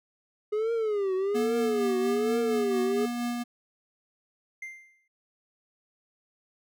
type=tone with vibrato; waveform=triangle; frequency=416.1 Hz; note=G#4; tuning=3 cents sharp; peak=-23 dBFS; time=0.52-3.06 s; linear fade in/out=10 ms; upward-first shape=triangle; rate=1.2 Hz; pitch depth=200 cents each way
type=tone with tremolo; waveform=square; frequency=240 Hz; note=B3; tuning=49 cents flat; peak=-28 dBFS; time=1.34-3.44 s; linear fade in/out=20 ms; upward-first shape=sine; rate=4.3 Hz; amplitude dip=30%
type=tone with exponential decay; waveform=triangle; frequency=2093 Hz; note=C7; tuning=in tune; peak=-32 dBFS; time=4.62-5.08 s; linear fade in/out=5 ms; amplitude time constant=100 ms
effects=none